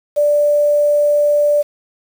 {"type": "tone with quantisation", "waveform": "sine", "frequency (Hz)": 587.3, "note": "D5", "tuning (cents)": 0, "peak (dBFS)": -10, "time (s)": [0.16, 1.63], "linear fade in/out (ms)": 20, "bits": 6, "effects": []}